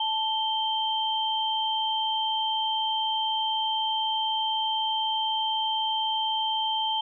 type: tone pair together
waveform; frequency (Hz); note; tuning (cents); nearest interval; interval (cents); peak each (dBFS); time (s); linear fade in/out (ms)
sine; 880 / 3136; A5 / G7; 0 / 0; octave + minor seventh; 2200; -27; 0-7.01; 5
effects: none